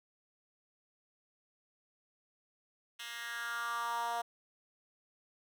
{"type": "tone with high-pass filter sweep", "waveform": "10% pulse", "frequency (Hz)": 234.8, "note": "A#3", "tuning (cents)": 13, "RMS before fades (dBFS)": -38, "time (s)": [2.99, 4.22], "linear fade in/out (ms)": 10, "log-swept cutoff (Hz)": [2400, 740], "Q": 3.8, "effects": []}